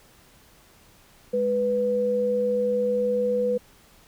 sine tone pair together, 207.7 / 494 Hz, G#3 / B4, 0 / 0 cents, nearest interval octave + minor third, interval 1500 cents, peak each -30 / -21 dBFS, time 1.33-3.58 s, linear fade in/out 10 ms, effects pink hiss -55 dBFS RMS until 4.07 s

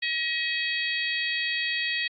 harmonic tone with a mistuned harmonic, 636 Hz, D#5, 38 cents sharp, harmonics 3 / 4 / 5 / 6 / 7, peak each -29 / -31 / -33 / -35 / -36 dBFS, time 0.02-2.08 s, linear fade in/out 10 ms, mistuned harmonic 5, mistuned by +46 cents, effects AAC 64 kbps

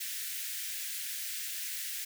white high-pass noise, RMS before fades -38 dBFS, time 0-2.05 s, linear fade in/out 10 ms, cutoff 1600 Hz, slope 48 dB/octave, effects none

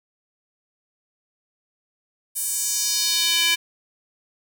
square tone with high-pass filter sweep, 335 Hz, E4, 28 cents sharp, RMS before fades -22 dBFS, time 2.35-3.56 s, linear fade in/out 20 ms, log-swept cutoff 10000 to 2500 Hz, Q 2, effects none

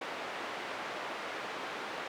pink band-pass noise, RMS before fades -40 dBFS, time 0.01-2.08 s, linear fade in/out 5 ms, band 460 to 2600 Hz, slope 12 dB/octave, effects none

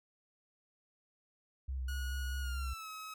sine tone with vibrato, 65.1 Hz, C2, 8 cents flat, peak -35 dBFS, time 1.68-2.74 s, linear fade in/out 10 ms, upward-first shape square, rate 4.6 Hz, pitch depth 29 cents each way
sawtooth tone with pitch glide, 1453 to 1279.6 Hz, F#6 to D#6, -32 to +48 cents, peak -40 dBFS, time 1.88-3.14 s, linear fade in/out 5 ms, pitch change -220 cents, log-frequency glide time 2.4-2.89 s
effects none

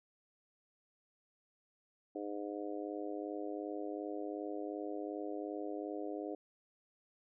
harmonic tone, 102.7 Hz, G#2, 19 cents flat, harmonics 3 / 4 / 5 / 6 / 7, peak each -42 / -44 / -46 / -48 / -49 dBFS, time 2.15-6.35 s, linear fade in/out 5 ms, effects none

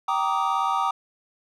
triangle chord, Eb major seventh, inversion first, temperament just, 777.8 / 933.4 / 1166.7 / 1244.5 Hz, G5 / Bb5 / D6 / Eb6, -14 / +2 / -12 / 0 cents, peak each -25 dBFS, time 0.08-0.91 s, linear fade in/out 5 ms, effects none

